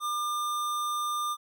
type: tone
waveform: square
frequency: 1200 Hz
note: D6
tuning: 37 cents sharp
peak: -29 dBFS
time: 0-1.37 s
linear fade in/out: 50 ms
effects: none